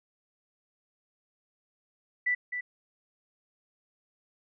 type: tone with echo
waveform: sine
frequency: 1975.5 Hz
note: B6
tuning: in tune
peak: -24 dBFS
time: 2.26-2.35 s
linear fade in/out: 10 ms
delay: 260 ms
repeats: 1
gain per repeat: -7 dB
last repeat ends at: 2.61 s
effects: none